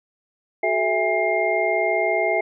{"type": "tone cluster", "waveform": "sine", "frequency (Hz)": [372.6, 432.5, 658, 817, 2118], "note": ["F#4", "A4", "E5", "G#5", "C7"], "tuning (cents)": [12, -30, -3, -29, 21], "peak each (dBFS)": [-26, -26, -22, -27, -24], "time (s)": [0.63, 2.41], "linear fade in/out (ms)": 5, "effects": []}